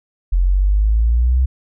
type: exponential sweep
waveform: sine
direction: up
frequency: 43.15 to 65.41 Hz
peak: -11 dBFS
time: 0.32-1.46 s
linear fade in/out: 10 ms
effects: none